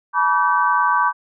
sine tone cluster, 864 / 973 / 1150 / 1537 Hz, A5 / B5 / D6 / G6, -32 / -26 / -37 / -35 cents, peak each -25 / -18 / -18 / -21 dBFS, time 0.13-1.13 s, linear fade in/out 50 ms, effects none

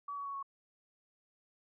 sine tone with pitch steps, 1140 / 1128.2 / 1116.5 / 1105 Hz, C#6 / C#6 / C#6 / C#6, +48 / +30 / +12 / -6 cents, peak -38 dBFS, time 0.08-0.428 s, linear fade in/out 5 ms, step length 87 ms, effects none

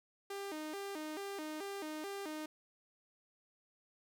sawtooth tone with vibrato, 350 Hz, F4, 4 cents sharp, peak -37 dBFS, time 0.3-2.46 s, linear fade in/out 5 ms, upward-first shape square, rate 2.3 Hz, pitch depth 220 cents each way, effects none

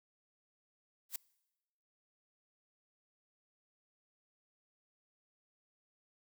blue noise with exponential growth, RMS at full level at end -32 dBFS, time 1.09-1.16 s, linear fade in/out 5 ms, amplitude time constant 15 ms, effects noise-tail reverb RT60 1.0 s tail -24 dB re dry

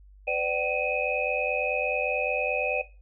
sine tone cluster, 506 / 591 / 761 / 2471 / 2560 Hz, B4 / D5 / F#5 / D#7 / D#7, +42 / +11 / +48 / -13 / +49 cents, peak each -31 / -30 / -34 / -30 / -31 dBFS, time 0.27-2.82 s, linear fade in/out 10 ms, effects noise-tail reverb RT60 0.3 s tail -17 dB re dry + added 49 Hz sine -49 dBFS peak until 3.01 s

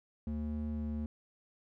triangle ring-modulated tone, 149.9 Hz, D3, 36 cents sharp, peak -29 dBFS, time 0.27-1.06 s, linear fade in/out 2 ms, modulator 74.5 Hz, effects none

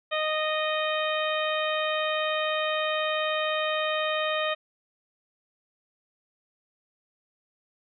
harmonic tone, 619 Hz, D#5, 9 cents flat, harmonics 1 / 2 / 3 / 4 / 5 / 6, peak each -28 / -31 / -33 / -34 / -35 / -36 dBFS, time 0.11-4.55 s, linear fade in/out 20 ms, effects none

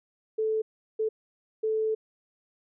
sine tone bursts at uneven times, 437.6 Hz, A4, 9 cents flat, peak -24 dBFS, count 3, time 0.38-0.62 / 0.99-1.09 / 1.63-1.95 s, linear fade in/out 10 ms, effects none

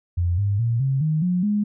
sine tone with pitch steps, 87.31 / 100.87 / 116.54 / 134.65 / 155.57 / 179.74 / 207.7 Hz, F2 / G2 / A#2 / C#3 / D#3 / F#3 / G#3, 0 / +50 / 0 / -50 / 0 / -50 / 0 cents, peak -18 dBFS, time 0.17-1.64 s, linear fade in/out 10 ms, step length 210 ms, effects none

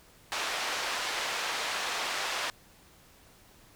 pink band-pass noise, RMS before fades -33 dBFS, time 0.32-2.5 s, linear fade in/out 0 ms, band 790 to 5500 Hz, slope 12 dB/octave, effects pink hiss -58 dBFS RMS until 3.75 s

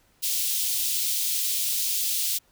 white high-pass noise, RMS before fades -26 dBFS, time 0.22-2.39 s, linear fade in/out 20 ms, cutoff 3000 Hz, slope 24 dB/octave, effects pink hiss -63 dBFS RMS until 2.51 s

